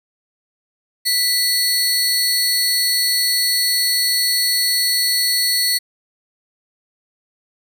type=tone pair together; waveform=sawtooth; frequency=1975.5 / 4379 Hz; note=B6 / C#8; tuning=0 / -22 cents; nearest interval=octave + major second; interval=1378 cents; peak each=-20 / -13 dBFS; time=1.05-5.79 s; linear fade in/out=20 ms; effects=none